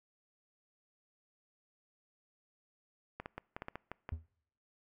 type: clicks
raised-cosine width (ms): 0.5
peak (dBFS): -26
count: 9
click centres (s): 3.2 / 3.259 / 3.38 / 3.565 / 3.621 / 3.684 / 3.756 / 3.916 / 4.091
type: tone with exponential decay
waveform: triangle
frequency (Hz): 80.4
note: E2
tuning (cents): -43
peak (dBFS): -31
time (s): 4.12-4.26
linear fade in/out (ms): 5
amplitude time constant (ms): 29
effects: noise-tail reverb RT60 0.7 s tail -25 dB re dry